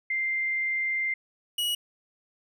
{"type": "tone pair in turn", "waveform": ["sine", "45% pulse"], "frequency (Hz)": [2093, 2911], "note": ["C7", "F#7"], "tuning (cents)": [0, -29], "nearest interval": "tritone", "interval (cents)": 571, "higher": "second", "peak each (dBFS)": -25, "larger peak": "neither", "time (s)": [[0.1, 1.14], [1.58, 1.75]], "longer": "first", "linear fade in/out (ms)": 5, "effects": []}